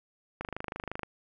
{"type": "click train", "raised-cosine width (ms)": 0.5, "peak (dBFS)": -20, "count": 17, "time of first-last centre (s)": [0.41, 1.033], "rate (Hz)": 25.7, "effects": []}